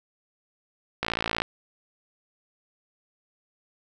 click train, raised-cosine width 0.3 ms, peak -9 dBFS, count 23, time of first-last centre 1.03-1.419 s, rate 56.5 Hz, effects none

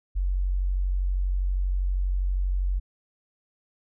sine tone, 46.25 Hz, F#1, in tune, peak -22 dBFS, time 0.15-2.8 s, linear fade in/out 20 ms, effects none

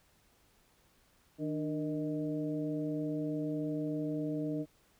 harmonic tone with a mistuned harmonic, 155.56 Hz, D#3, in tune, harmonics 1 / 2 / 3 / 4, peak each -39 / -34 / -42 / -43 dBFS, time 1.38-4.66 s, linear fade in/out 50 ms, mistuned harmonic 2, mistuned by -69 cents, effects pink hiss -68 dBFS RMS until 4.99 s

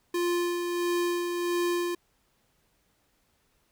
square tone with tremolo, 349.2 Hz, F4, in tune, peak -25 dBFS, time 0.14-1.95 s, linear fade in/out 5 ms, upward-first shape sine, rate 1.5 Hz, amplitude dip 40%, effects pink hiss -70 dBFS RMS until 3.71 s

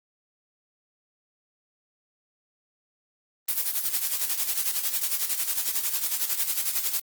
blue noise with tremolo, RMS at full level -24 dBFS, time 3.48-7 s, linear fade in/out 5 ms, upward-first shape sine, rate 11 Hz, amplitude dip 70%, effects Opus 24 kbps

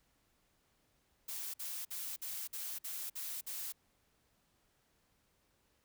blue noise bursts, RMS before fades -42 dBFS, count 8, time 1.28-3.724 s, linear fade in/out 10 ms, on 260 ms, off 52 ms, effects pink hiss -75 dBFS RMS until 5.84 s

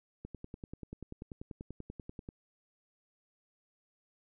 click train, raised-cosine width 3 ms, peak -30 dBFS, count 22, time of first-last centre 0.25-2.289 s, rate 10.3 Hz, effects none

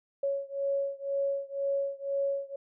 sine beating tone pair, 554.4 / 556.4 Hz, C#5 / C#5, 0 / +6 cents, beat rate 2 Hz, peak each -31 / -32 dBFS, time 0.23-2.56 s, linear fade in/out 5 ms, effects none

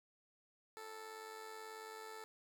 15% pulse tone with amplitude modulation, 440 Hz, A4, in tune, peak -40 dBFS, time 0.77-2.24 s, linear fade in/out 0 ms, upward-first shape sine, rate 98.4 Hz, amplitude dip 50%, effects none

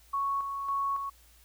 sine tone with tremolo, 1108.7 Hz, C#6, in tune, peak -27 dBFS, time 0.13-1.1 s, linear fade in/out 10 ms, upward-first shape square, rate 1.8 Hz, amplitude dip 45%, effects added 58 Hz sine -59 dBFS peak until 1.44 s + white hiss -61 dBFS RMS until 1.44 s

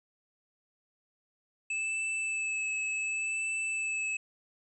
square tone with vibrato, 2617 Hz, E7, 13 cents flat, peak -31 dBFS, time 1.7-4.17 s, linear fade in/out 5 ms, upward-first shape sine, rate 0.68 Hz, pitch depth 18 cents each way, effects resampled to 22050 Hz

